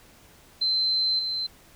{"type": "tone with level steps", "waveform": "sine", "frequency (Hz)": 4090, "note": "C8", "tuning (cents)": -40, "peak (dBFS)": [-21, -26], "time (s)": [0.61, 1.47], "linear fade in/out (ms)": 10, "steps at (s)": 1.19, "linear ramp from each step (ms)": 2, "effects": ["pink hiss -54 dBFS RMS until 1.75 s"]}